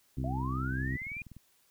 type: harmonic tone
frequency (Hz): 65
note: C2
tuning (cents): -11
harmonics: 1 / 2 / 3 / 4 / 5 / 6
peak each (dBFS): -36 / -34 / -44 / -38 / -45 / -53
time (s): 0.17-0.97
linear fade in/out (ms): 5
type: linear sweep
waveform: sine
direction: up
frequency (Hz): 629 to 2453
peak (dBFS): -37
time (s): 0.24-1.22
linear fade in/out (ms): 2
type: click train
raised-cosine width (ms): 5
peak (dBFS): -36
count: 14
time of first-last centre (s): 0.72-1.367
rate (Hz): 20.1
effects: white hiss -68 dBFS RMS until 1.7 s